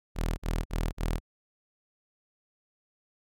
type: tone bursts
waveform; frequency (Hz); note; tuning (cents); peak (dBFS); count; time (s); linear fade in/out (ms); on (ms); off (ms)
sawtooth; 40.47; E1; -31; -23; 4; 0.15-1.202; 50; 230; 44
effects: none